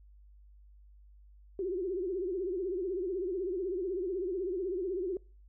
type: tone with vibrato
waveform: sine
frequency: 369.8 Hz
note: F#4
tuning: 1 cent flat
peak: -31 dBFS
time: 1.59-5.17 s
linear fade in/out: 2 ms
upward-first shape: triangle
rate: 16 Hz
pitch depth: 160 cents each way
effects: noise-tail reverb RT60 0.4 s tail -25 dB re dry + added 50 Hz sine -54 dBFS peak until 5.48 s